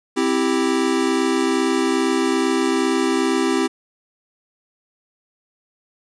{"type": "chord", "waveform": "square", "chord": "C major", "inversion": "none", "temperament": "equal", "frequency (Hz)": [261.6, 329.6, 392], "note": ["C4", "E4", "G4"], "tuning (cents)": [0, 0, 0], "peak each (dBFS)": -22, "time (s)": [0.16, 3.68], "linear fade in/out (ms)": 20, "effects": ["resampled to 22050 Hz", "9-bit"]}